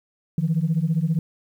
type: beating tone pair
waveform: sine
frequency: 154.6 / 169.6 Hz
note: D#3 / E3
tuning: -11 / +50 cents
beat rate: 15 Hz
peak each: -21 dBFS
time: 0.38-1.19 s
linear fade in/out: 2 ms
effects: tanh soft clip ceiling -13 dBFS + 9-bit